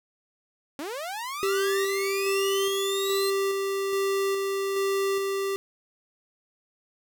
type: linear sweep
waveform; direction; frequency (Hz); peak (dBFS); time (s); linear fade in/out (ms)
sawtooth; up; 264.7 to 4186; -28; 0.79-3.3; 0
type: tone with tremolo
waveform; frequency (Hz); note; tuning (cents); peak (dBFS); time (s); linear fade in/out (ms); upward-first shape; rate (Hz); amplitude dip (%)
square; 392; G4; 0; -24; 1.43-5.56; 0; square; 1.2; 25
effects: none